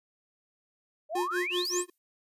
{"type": "exponential sweep", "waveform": "sine", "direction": "up", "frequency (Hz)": [581, 9060], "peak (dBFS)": -30, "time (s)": [1.09, 1.85], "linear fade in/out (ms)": 50}
{"type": "tone with tremolo", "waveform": "square", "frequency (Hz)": 356.6, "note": "F4", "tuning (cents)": 36, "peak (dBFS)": -28, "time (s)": [1.15, 1.9], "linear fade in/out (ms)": 5, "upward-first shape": "sine", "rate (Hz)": 5.2, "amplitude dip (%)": 100}
{"type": "noise with exponential decay", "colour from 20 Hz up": "violet", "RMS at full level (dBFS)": -37, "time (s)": [1.65, 1.98], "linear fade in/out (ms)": 0, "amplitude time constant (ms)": 70}
{"effects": ["resampled to 32000 Hz"]}